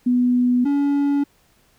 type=tone pair in turn; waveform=sine / triangle; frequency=246.9 / 283.8 Hz; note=B3 / C#4; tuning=0 / +41 cents; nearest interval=major second; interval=241 cents; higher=second; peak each=-14 / -14 dBFS; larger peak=neither; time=0.06-0.65 / 0.65-1.24 s; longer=neither; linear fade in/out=10 ms; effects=pink hiss -59 dBFS RMS until 1.78 s